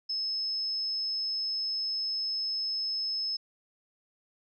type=tone; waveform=sine; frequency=5200 Hz; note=E8; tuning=24 cents flat; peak=-29 dBFS; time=0.09-3.37 s; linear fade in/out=10 ms; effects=none